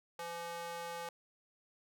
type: tone with high-pass filter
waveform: square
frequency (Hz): 170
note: F3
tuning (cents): -46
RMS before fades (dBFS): -43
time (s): 0.19-1.09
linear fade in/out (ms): 2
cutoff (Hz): 670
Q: 1.8
effects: none